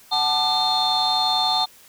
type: tone cluster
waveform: sine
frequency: 747 / 878 / 1196 / 3601 / 4221 Hz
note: F#5 / A5 / D6 / A7 / C8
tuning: +16 / -4 / +31 / +39 / +14 cents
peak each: -23 / -23 / -29 / -22 / -22 dBFS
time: 0.11-1.66 s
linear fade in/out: 20 ms
effects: tanh soft clip ceiling -12 dBFS + white hiss -50 dBFS RMS until 1.88 s